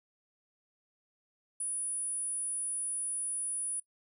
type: tone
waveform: sine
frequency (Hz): 9800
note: D#9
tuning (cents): -27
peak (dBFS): -32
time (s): 1.6-3.8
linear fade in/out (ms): 5
effects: noise-tail reverb RT60 0.1 s tail -21 dB re dry